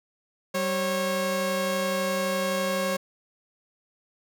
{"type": "tone pair together", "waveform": "sawtooth", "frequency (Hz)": [192.28, 545], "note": ["G3", "C#5"], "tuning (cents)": [-33, -29], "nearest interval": "octave + tritone", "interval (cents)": 1804, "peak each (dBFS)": [-26, -22], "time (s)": [0.54, 2.97], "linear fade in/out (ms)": 10, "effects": []}